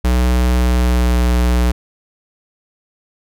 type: tone with pitch glide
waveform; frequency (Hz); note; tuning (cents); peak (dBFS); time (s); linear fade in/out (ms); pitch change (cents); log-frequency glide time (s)
square; 61.74 to 60.75; B1 to B1; 0 to -28; -12; 0.04-1.72; 10; -28; 0.48-1.22
effects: none